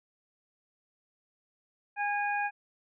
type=harmonic tone; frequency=820 Hz; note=G#5; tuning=22 cents flat; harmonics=1 / 2 / 3; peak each=-30 / -33 / -36 dBFS; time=1.96-2.51 s; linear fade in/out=50 ms; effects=none